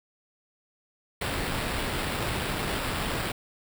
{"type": "noise with sample-and-hold", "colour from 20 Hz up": "pink", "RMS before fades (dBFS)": -30, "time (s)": [1.21, 3.32], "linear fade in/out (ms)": 5, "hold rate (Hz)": 6300, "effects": []}